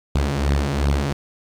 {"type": "beating tone pair", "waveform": "sawtooth", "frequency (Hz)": [68.7, 71.4], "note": ["C#2", "D2"], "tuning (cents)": [-15, -48], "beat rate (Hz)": 2.7, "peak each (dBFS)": [-18, -16], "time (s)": [0.15, 1.13], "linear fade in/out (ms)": 5, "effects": ["low-pass 8000 Hz 12 dB/octave", "8-bit"]}